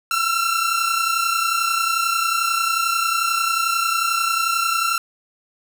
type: tone pair together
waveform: sawtooth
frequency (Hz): 1335 / 1366.2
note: E6 / F6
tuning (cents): +22 / -38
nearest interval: unison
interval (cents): 40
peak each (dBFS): -18 / -17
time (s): 0.11-4.98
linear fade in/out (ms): 2
effects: none